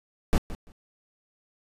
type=noise with echo; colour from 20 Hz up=brown; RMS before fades=-19 dBFS; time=0.33-0.38 s; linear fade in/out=0 ms; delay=170 ms; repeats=2; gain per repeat=-15 dB; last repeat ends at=0.72 s; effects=resampled to 32000 Hz